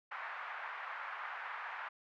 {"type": "band-pass noise", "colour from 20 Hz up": "white", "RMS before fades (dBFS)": -44, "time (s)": [0.11, 1.89], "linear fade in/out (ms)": 10, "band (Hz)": [830, 1800], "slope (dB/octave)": 24, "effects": []}